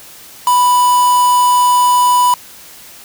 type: tone with quantisation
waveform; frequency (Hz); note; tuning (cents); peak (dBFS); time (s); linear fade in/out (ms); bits
triangle; 987.8; B5; 0; -6; 0.47-2.34; 2; 3
effects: white hiss -37 dBFS RMS until 3.04 s